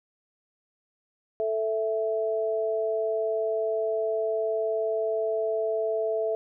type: tone pair together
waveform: sine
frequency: 440 / 659.3 Hz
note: A4 / E5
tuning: 0 / 0 cents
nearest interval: perfect fifth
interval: 700 cents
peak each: -27 dBFS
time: 1.4-6.35 s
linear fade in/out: 0 ms
effects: none